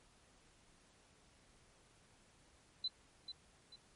sine tone with echo, 4023 Hz, B7, 31 cents sharp, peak -35 dBFS, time 2.84-2.88 s, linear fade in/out 5 ms, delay 440 ms, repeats 2, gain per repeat -9 dB, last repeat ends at 3.76 s, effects pink hiss -68 dBFS RMS until 3.95 s + MP3 48 kbps

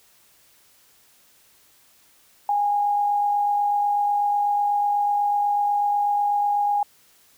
sine tone with amplitude modulation, 820 Hz, G#5, 22 cents flat, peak -17 dBFS, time 2.49-6.83 s, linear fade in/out 2 ms, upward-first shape sine, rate 48.1 Hz, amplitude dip 30%, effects white hiss -57 dBFS RMS until 7.37 s

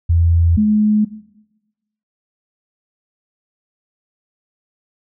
sine tone pair in turn, 84.3 / 212 Hz, E2 / G#3, +39 / +36 cents, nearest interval octave + major third, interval 1597 cents, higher second, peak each -10 / -10 dBFS, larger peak neither, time 0.09-0.57 / 0.57-1.05 s, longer neither, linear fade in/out 10 ms, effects noise-tail reverb RT60 1.0 s tail -17 dB re dry

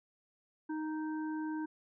harmonic tone, 311.1 Hz, D#4, in tune, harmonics 1 / 3 / 5, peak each -35 / -45 / -49 dBFS, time 0.69-1.66 s, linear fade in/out 10 ms, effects none

